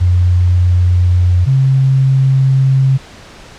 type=tone pair in turn; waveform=sine; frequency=89.2 / 133.65 Hz; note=F2 / C3; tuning=+37 / +37 cents; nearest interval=perfect fifth; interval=700 cents; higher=second; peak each=-7 dBFS; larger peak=neither; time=0-1.46 / 1.46-2.98 s; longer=second; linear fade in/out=20 ms; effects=pink hiss -36 dBFS RMS until 3.58 s + low-pass 6000 Hz 12 dB/octave